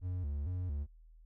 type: tone with vibrato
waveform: triangle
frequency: 80.7 Hz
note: E2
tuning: 36 cents flat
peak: -32 dBFS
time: 0.01-0.87 s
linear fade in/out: 50 ms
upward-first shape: square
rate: 2.2 Hz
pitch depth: 200 cents each way
effects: added 40 Hz sine -55 dBFS peak until 1.25 s